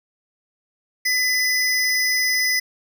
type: tone pair together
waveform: square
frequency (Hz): 2008 / 5063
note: B6 / D#8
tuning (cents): +28 / +29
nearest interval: octave + major third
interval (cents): 1601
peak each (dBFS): -20 / -23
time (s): 1.05-2.6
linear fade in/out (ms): 10
effects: none